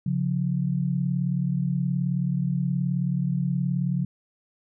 sine tone pair together, 138.59 / 177.43 Hz, C#3 / F3, 0 / +28 cents, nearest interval major third, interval 428 cents, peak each -25 dBFS, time 0.06-4.05 s, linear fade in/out 5 ms, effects none

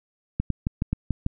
clicks, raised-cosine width 5 ms, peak -11 dBFS, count 7, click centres 0.4 / 0.503 / 0.669 / 0.821 / 0.93 / 1.107 / 1.264 s, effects none

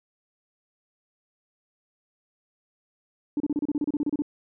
sine tone bursts, 293.7 Hz, D4, in tune, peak -21 dBFS, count 14, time 3.37-4.221 s, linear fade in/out 2 ms, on 32 ms, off 31 ms, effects tanh soft clip ceiling -18 dBFS

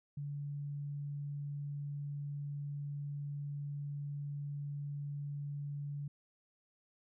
sine tone, 143.8 Hz, D3, 36 cents flat, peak -38 dBFS, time 0.17-6.08 s, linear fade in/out 5 ms, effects none

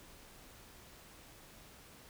silence, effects pink hiss -57 dBFS RMS until 2.09 s

